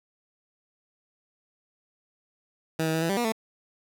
15% pulse tone with pitch steps, 160.7 / 159.4 / 161.6 / 165.7 / 196.4 / 239.8 / 222.2 Hz, E3 / D#3 / E3 / E3 / G3 / A#3 / A3, -44 / +42 / -34 / +9 / +4 / +49 / +17 cents, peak -18 dBFS, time 2.79-3.322 s, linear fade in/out 5 ms, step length 76 ms, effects none

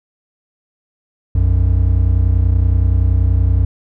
triangle tone pair together, 61.27 / 91.8 Hz, B1 / F#2, -13 / -13 cents, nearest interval perfect fifth, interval 700 cents, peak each -11 dBFS, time 1.35-3.65 s, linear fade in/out 5 ms, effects none

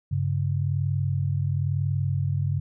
sine tone pair together, 98.3 / 139.31 Hz, G2 / C#3, +5 / +9 cents, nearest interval tritone, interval 604 cents, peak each -25 dBFS, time 0.11-2.6 s, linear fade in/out 10 ms, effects none

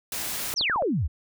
white noise, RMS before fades -31 dBFS, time 0.12-0.54 s, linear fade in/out 2 ms
clicks, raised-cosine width 1 ms, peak -21 dBFS, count 5, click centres 0.539 / 0.611 / 0.698 / 0.76 / 0.823 s
sine exponential sweep, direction down, 6190 to 60.9 Hz, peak -22 dBFS, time 0.56-1.08 s, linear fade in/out 20 ms
effects none

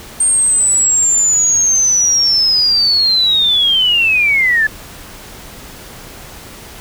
sine linear sweep, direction down, 8710 to 1703 Hz, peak -9 dBFS, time 0.2-4.67 s, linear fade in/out 5 ms, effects pink hiss -34 dBFS RMS until 6.8 s

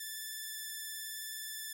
5% pulse tone with vibrato, 1754 Hz, A6, 6 cents flat, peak -30 dBFS, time 0-1.73 s, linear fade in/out 5 ms, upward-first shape sine, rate 19 Hz, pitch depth 22 cents each way, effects none

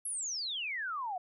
sine exponential sweep, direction down, 11390 to 698.5 Hz, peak -34 dBFS, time 0.05-1.18 s, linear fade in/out 5 ms, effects none

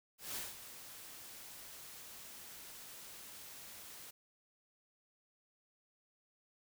white noise with ADSR envelope, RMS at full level -41 dBFS, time 0.18-4.11 s, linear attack 170 ms, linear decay 190 ms, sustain -11 dB, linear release 10 ms, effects none

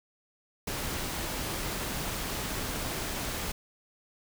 pink noise, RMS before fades -34 dBFS, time 0.67-3.52 s, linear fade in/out 5 ms, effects none

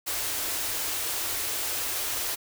white band-stop noise, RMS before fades -30 dBFS, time 0.06-2.36 s, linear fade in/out 20 ms, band 130 to 260 Hz, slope 96 dB/octave, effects none

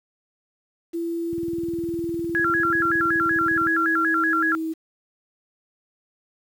sine tone with pitch glide, 336.8 to 321.2 Hz, E4 to E4, +37 to -45 cents, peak -24 dBFS, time 0.93-4.74 s, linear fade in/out 20 ms, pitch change -82 cents, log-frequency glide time 2.42-4.52 s
click train, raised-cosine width 5 ms, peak -24 dBFS, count 47, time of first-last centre 1.33-3.665 s, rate 19.7 Hz
sine tone with vibrato, 1512 Hz, F#6, 37 cents sharp, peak -19 dBFS, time 2.35-4.55 s, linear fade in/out 0 ms, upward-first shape square, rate 5.3 Hz, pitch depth 170 cents each way
effects high-pass 80 Hz 12 dB/octave + 8-bit

